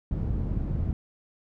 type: low-pass noise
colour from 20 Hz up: white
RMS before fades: -28 dBFS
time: 0.11-0.93 s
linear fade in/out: 2 ms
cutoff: 120 Hz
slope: 12 dB/octave
effects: none